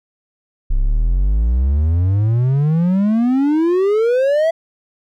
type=exponential sweep; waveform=triangle; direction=up; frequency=31 to 668 Hz; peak=-10 dBFS; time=0.7-4.51 s; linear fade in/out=10 ms; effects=none